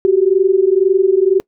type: tone pair together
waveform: sine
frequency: 370 / 392 Hz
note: F#4 / G4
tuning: 0 / 0 cents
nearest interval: minor second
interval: 100 cents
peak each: -12 dBFS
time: 0.05-1.4 s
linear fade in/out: 0 ms
effects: noise-tail reverb RT60 0.1 s tail -25 dB re dry